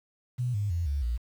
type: tone with pitch steps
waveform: sine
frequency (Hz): 123.47 / 102.63 / 85.31 / 70.91 / 58.95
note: B2 / G#2 / F2 / C#2 / A#1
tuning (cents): 0 / -20 / -40 / +40 / +20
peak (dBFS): -26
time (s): 0.38-1.18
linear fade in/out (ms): 20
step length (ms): 160
effects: 9-bit